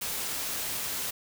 white noise, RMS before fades -33 dBFS, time 0.01-1.11 s, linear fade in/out 10 ms, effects none

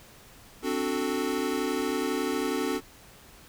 square chord, D dominant seventh, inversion third, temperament equal, 261.6 / 293.7 / 370 / 440 Hz, C4 / D4 / F#4 / A4, 0 / 0 / 0 / 0 cents, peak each -33 dBFS, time 0.62-2.81 s, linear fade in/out 50 ms, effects pink hiss -52 dBFS RMS until 3.48 s

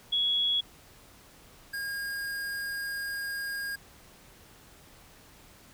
sine / square tone pair in turn, 3352 / 1623.6 Hz, G#7 / G#6, +15 / -40 cents, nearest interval octave + minor second, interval 1255 cents, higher first, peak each -24 / -33 dBFS, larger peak first, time 0.12-0.61 / 1.73-3.76 s, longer second, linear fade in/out 10 ms, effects pink hiss -55 dBFS RMS until 5.73 s

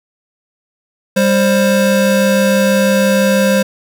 square tone pair together, 198.2 / 528.5 Hz, G3 / C5, +19 / +17 cents, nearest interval octave + perfect fourth, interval 1698 cents, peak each -13 dBFS, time 1.16-3.63 s, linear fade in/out 10 ms, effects none

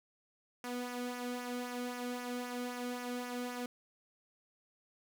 sawtooth tone with flanger, 245.9 Hz, B3, 7 cents flat, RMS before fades -40 dBFS, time 0.64-3.66 s, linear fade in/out 2 ms, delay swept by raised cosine 0.24 to 1.15 ms, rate 3.8 Hz, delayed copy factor -0.55, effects none

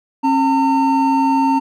triangle tone pair together, 270 / 908.2 Hz, C#4 / A#5, -45 / -45 cents, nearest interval octave + major sixth, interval 2100 cents, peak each -13 dBFS, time 0.23-1.6 s, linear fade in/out 20 ms, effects none

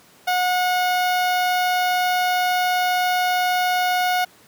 sawtooth tone with notch filter, 727 Hz, F#5, 31 cents flat, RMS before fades -20 dBFS, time 0.27-4.25 s, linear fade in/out 10 ms, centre 8000 Hz, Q 1.2, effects pink hiss -51 dBFS RMS until 4.47 s + high-pass 150 Hz 12 dB/octave

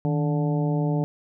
harmonic tone with a mistuned harmonic, 145.7 Hz, D3, 13 cents flat, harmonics 1 / 2 / 3 / 4 / 5 / 6, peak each -22 / -28 / -32 / -34 / -36 / -38 dBFS, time 0.05-1.04 s, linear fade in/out 0 ms, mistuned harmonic 1, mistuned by +110 cents, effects none

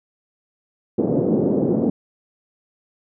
pink band-pass noise, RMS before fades -19 dBFS, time 0.98-1.9 s, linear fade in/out 5 ms, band 170 to 480 Hz, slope 24 dB/octave, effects none

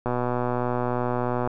click train, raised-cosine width 1 ms, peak -12 dBFS, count 175, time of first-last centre 0.06-1.475 s, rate 123 Hz, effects none

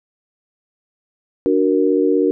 sine chord, D augmented, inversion none, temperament equal, 293.7 / 370 / 466.2 Hz, D4 / F#4 / A#4, 0 / 0 / 0 cents, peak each -17 dBFS, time 1.46-2.31 s, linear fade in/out 0 ms, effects none

